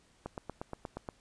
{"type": "click train", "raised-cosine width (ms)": 1, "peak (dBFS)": -24, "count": 8, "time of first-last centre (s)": [0.26, 1.088], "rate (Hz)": 8.45, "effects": ["pink hiss -66 dBFS RMS until 1.2 s", "resampled to 22050 Hz"]}